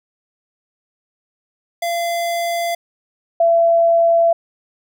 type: tone pair in turn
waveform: square / sine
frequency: 684 / 672.6 Hz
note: F5 / E5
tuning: -36 / +35 cents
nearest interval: unison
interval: 29 cents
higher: first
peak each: -19 / -10 dBFS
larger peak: second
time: 1.82-2.75 / 3.4-4.33 s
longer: neither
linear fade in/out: 5 ms
effects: none